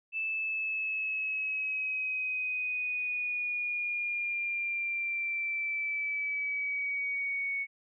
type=linear sweep; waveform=sine; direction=down; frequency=2637 to 2217 Hz; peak=-30 dBFS; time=0.12-7.67 s; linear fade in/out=50 ms; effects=none